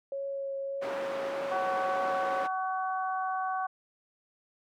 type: tone with vibrato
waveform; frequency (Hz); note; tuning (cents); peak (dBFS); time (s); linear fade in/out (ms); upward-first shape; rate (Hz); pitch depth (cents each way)
sine; 550; C#5; -14; -32; 0.12-2.44; 2; triangle; 1.7; 11
type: band-pass noise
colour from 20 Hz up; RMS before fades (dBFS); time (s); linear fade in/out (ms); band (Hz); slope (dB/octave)
white; -39; 0.81-2.48; 20; 270 to 1200; 12
type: harmonic tone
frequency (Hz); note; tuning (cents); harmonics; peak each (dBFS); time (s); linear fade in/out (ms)
376.3; F#4; +29; 2 / 3 / 4; -31 / -34 / -39; 1.51-3.67; 10
effects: none